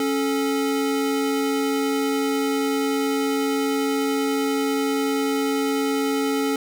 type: tone pair together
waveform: square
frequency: 275.7 / 434.7 Hz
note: C#4 / A4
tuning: -9 / -21 cents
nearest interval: minor sixth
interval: 788 cents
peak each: -23 / -25 dBFS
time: 0-6.56 s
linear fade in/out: 2 ms
effects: none